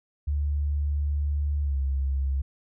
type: tone with pitch glide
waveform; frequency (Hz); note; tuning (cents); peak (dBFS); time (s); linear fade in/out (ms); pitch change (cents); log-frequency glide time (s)
sine; 72.7 to 67.83; D2 to C#2; -17 to -37; -23; 0.27-2.42; 10; -120; 1.62-1.78
effects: none